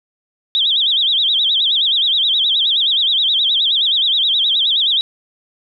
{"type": "tone with vibrato", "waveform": "sine", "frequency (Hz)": 3481, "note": "A7", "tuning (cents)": -19, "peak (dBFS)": -12, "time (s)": [0.55, 5.01], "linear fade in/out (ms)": 0, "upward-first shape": "sine", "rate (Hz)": 9.5, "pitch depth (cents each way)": 200, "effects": []}